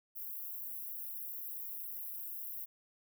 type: high-pass noise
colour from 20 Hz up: white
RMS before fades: -43 dBFS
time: 0.15-2.66 s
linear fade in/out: 20 ms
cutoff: 12000 Hz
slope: 48 dB/octave
effects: none